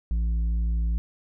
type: tone with tanh clipping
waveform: sine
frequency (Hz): 56.4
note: A1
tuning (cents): +44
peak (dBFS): -23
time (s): 0.11-0.98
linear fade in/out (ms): 0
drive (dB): 6
effects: none